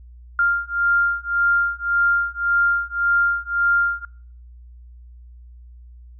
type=beating tone pair; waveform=sine; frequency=1396.9 / 1398.7 Hz; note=F6 / F6; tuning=0 / +2 cents; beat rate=1.8 Hz; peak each=-20 dBFS; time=0.39-4.05 s; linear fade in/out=2 ms; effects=noise-tail reverb RT60 0.6 s tail -25 dB re dry + added 60 Hz sine -40 dBFS peak until 6.19 s